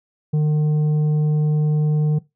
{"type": "tone with tanh clipping", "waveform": "sine", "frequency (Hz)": 151.7, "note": "D#3", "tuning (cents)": -44, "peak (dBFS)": -16, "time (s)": [0.33, 2.19], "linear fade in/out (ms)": 10, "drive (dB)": 6, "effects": ["noise-tail reverb RT60 0.2 s tail -19 dB re dry"]}